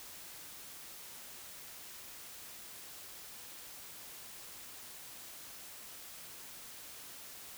silence, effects white hiss -50 dBFS RMS until 7.57 s

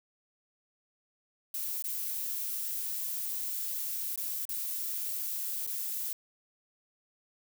violet noise with dropouts, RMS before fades -35 dBFS, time 1.54-6.13 s, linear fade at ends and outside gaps 2 ms, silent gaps 1.824-1.841 / 4.159-4.176 / 4.453-4.491 / 5.666-5.673 s, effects none

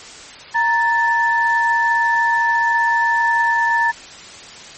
sine tone pair together, 932.3 / 1758.5 Hz, A#5 / A6, 0 / -1 cents, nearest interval major seventh, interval 1099 cents, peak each -16 dBFS, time 0.54-3.92 s, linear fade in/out 20 ms, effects white hiss -37 dBFS RMS until 4.77 s + MP3 32 kbps

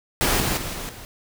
pink noise with level steps, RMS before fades -20 / -23 / -30 / -32 / -40 dBFS, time 0.21-1.05 s, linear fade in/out 0 ms, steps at 0.4 / 0.57 / 0.73 / 0.89 s, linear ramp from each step 2 ms, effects none

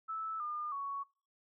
sine tone with pitch steps, 1311 / 1209.2 / 1115.2 Hz, E6 / D#6 / C#6, -10 / -50 / +10 cents, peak -36 dBFS, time 0.08-1.04 s, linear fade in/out 20 ms, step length 320 ms, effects noise-tail reverb RT60 0.4 s tail -24 dB re dry

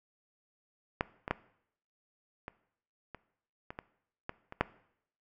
clicks, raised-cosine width 0.5 ms, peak -13 / -21 / -13 / -25 / -28 / -26 / -24 / -21 / -28 / -10 dBFS, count 10, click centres 1.009 / 1.279 / 1.31 / 2.481 / 3.147 / 3.705 / 3.789 / 4.294 / 4.524 / 4.61 s, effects noise-tail reverb RT60 0.7 s tail -19 dB re dry

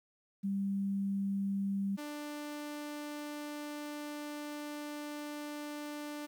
sine / sawtooth tone pair in turn, 197.2 / 295.5 Hz, G3 / D4, +11 / +11 cents, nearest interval perfect fifth, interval 700 cents, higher second, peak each -31 / -36 dBFS, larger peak first, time 0.43-1.97 / 1.97-6.27 s, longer second, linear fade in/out 20 ms, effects 11-bit

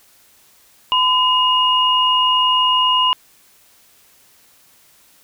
sine tone pair together, 1012 / 2862 Hz, B5 / F7, +42 / +42 cents, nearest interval octave + tritone, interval 1800 cents, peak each -15 dBFS, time 0.92-3.13 s, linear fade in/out 0 ms, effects white hiss -52 dBFS RMS until 5.23 s

